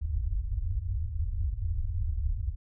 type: low-pass noise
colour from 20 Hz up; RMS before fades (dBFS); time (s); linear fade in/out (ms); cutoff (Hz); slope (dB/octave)
white; -30; 0.01-2.56; 20; 100; 96
effects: none